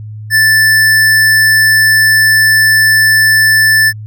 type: tone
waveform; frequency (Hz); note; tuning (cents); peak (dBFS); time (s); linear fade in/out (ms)
square; 1760; A6; 0; -6; 0.3-3.93; 50
effects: added 107 Hz sine -23 dBFS peak until 4.06 s